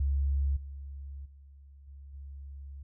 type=tone with level steps; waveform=sine; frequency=69.4 Hz; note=C#2; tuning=3 cents sharp; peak=-25 / -39 / -50 / -45 / -41 dBFS; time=0-2.83 s; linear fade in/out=5 ms; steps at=0.56 / 1.25 / 1.87 / 2.13 s; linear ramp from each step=10 ms; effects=none